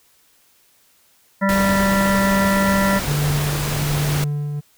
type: harmonic tone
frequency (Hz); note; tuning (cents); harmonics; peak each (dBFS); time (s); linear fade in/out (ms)
196; G3; 0; 1 / 3 / 5 / 7 / 9 / 10; -17 / -22 / -24 / -25 / -27 / -27; 1.41-3; 20
type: noise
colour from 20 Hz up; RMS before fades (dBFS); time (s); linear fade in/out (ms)
pink; -25; 1.49-4.24; 0
type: tone with tremolo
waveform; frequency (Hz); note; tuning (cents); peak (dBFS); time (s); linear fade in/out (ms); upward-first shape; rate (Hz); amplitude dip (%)
triangle; 146.4; D3; -5; -15; 3.06-4.61; 20; triangle; 1.2; 50
effects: white hiss -57 dBFS RMS until 4.77 s